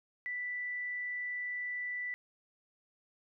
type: tone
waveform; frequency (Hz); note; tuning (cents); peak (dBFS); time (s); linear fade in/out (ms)
sine; 1975.5; B6; 0; -35; 0.26-2.14; 0
effects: none